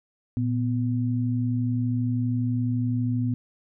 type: tone pair together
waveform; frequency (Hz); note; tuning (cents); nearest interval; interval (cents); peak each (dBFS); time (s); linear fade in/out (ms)
sine; 116.54 / 248.7; A#2 / B3; 0 / +12; octave + minor second; 1312; -24 / -26; 0.37-3.34; 0
effects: none